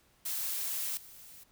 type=noise with level steps; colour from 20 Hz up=blue; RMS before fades=-35 / -52 dBFS; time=0.25-1.44 s; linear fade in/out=10 ms; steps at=0.97 s; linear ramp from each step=2 ms; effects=pink hiss -67 dBFS RMS until 1.51 s